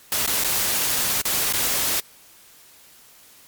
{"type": "noise with dropouts", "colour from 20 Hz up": "white", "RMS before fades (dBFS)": -22, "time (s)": [0.12, 2], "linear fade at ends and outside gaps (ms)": 1, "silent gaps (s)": [[0.262, 0.275], [0.438, 0.445], [1.215, 1.253], [1.526, 1.536]], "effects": ["white hiss -50 dBFS RMS until 3.47 s", "MP3 96 kbps"]}